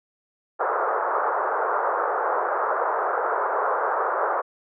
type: band-pass noise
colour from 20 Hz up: white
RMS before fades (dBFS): -24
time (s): 0.59-4.42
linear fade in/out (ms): 20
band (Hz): 410 to 1400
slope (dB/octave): 48
effects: none